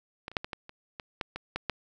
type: clicks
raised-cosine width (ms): 0.3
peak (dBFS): -21 / -30 / -10 / -20 / -19 / -28 / -22 / -15 / -20 / -15 / -13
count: 11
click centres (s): 0.281 / 0.316 / 0.368 / 0.445 / 0.532 / 0.694 / 0.998 / 1.212 / 1.36 / 1.56 / 1.697
effects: none